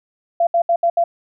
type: tone bursts at uneven times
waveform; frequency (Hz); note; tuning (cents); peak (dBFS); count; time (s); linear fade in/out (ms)
sine; 683; F5; -39; -12; 5; 0.4-0.47 / 0.54-0.62 / 0.69-0.76 / 0.83-0.9 / 0.97-1.04; 5
effects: none